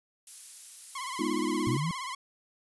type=noise; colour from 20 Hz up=violet; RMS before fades=-41 dBFS; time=0.27-1.8 s; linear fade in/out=2 ms
type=tone with vibrato; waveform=sawtooth; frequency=1046.5 Hz; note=C6; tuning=in tune; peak=-31 dBFS; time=0.95-2.15 s; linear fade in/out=5 ms; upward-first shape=triangle; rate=17 Hz; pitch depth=120 cents each way
type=chord; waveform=sine; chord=F half-diminished seventh; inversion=first; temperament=equal; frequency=207.7 / 246.9 / 311.1 / 349.2 Hz; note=Ab3 / Cb4 / Eb4 / F4; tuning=0 / 0 / 0 / 0 cents; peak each=-36 / -34 / -31 / -33 dBFS; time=1.19-1.77 s; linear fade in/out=5 ms
type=exponential sweep; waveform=sine; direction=up; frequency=116.54 to 175.4 Hz; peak=-28 dBFS; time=1.67-1.91 s; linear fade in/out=0 ms
effects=resampled to 24000 Hz